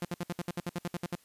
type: tone bursts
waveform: sawtooth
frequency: 174.61 Hz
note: F3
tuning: in tune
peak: -28 dBFS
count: 13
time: 0.02-1.154 s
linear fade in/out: 2 ms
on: 30 ms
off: 62 ms
effects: white hiss -64 dBFS RMS until 1.24 s + resampled to 32000 Hz